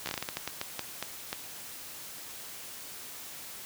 slowing click train, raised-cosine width 0.2 ms, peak -15 dBFS, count 14, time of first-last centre 0.06-1.329 s, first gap 13 ms, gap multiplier 1.3, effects white hiss -44 dBFS RMS until 3.65 s + high-pass 60 Hz 12 dB/octave

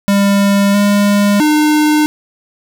square tone with pitch steps, 199.9 / 203.4 / 302.8 Hz, G3 / G#3 / D#4, +34 / -36 / -47 cents, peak -9 dBFS, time 0.08-2.06 s, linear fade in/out 0 ms, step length 660 ms, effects none

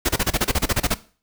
pink noise bursts, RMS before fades -19 dBFS, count 13, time 0.05-0.944 s, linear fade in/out 10 ms, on 42 ms, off 29 ms, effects noise-tail reverb RT60 0.4 s tail -17 dB re dry

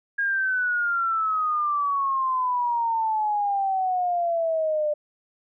sine exponential sweep, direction down, 1634 to 593 Hz, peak -21 dBFS, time 0.18-4.94 s, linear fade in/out 10 ms, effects none

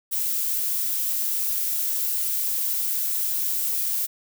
violet noise, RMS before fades -25 dBFS, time 0.11-4.07 s, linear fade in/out 20 ms, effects none

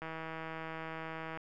click train, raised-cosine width 0.5 ms, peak -27 dBFS, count 219, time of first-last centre 0.02-1.374 s, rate 161 Hz, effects none

